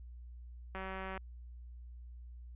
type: click train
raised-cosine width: 0.5 ms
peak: -28 dBFS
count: 82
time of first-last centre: 0.75-1.176 s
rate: 190 Hz
effects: added 60 Hz sine -47 dBFS peak until 2.55 s + resampled to 8000 Hz